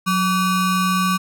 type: ring-modulated tone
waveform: square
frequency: 665 Hz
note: E5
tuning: 15 cents sharp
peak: -14 dBFS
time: 0.06-1.18 s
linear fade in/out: 20 ms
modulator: 482 Hz
effects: none